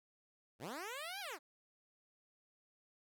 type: linear two-way sweep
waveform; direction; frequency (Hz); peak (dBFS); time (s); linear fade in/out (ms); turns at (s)
10% pulse; up then down; 87.1 to 830.6 to 258; -35; 0.59-1.39; 50; 1.2
effects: none